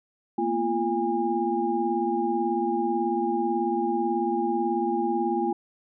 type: tone cluster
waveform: sine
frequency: 227.8 / 246 / 344.2 / 814 Hz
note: A#3 / B3 / F4 / G#5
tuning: -40 / -7 / -25 / -35 cents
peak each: -31 / -32 / -26 / -27 dBFS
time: 0.38-5.53 s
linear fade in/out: 5 ms
effects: none